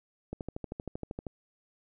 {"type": "click train", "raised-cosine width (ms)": 2, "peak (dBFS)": -23, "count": 13, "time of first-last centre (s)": [0.33, 1.268], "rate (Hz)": 12.8, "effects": []}